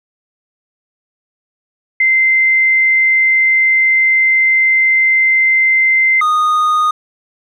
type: tone pair in turn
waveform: sine / triangle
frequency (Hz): 2078 / 1235.6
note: C7 / D#6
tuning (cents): -12 / -12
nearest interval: major sixth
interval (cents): 900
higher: first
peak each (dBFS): -8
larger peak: neither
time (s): 2-6.21 / 6.21-6.91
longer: first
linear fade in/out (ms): 5
effects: none